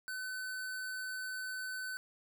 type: tone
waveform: square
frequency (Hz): 1514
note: F#6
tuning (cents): +39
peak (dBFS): -39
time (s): 0.08-1.97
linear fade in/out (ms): 0
effects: none